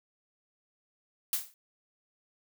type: noise with exponential decay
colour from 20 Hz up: blue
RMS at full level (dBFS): -26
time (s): 1.33-1.54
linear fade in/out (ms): 1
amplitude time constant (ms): 45
effects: none